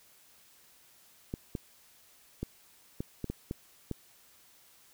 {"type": "clicks", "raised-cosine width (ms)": 3, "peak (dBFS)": -21, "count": 8, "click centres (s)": [1.339, 1.552, 2.43, 3.005, 3.243, 3.3, 3.511, 3.913], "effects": ["white hiss -61 dBFS RMS until 4.93 s"]}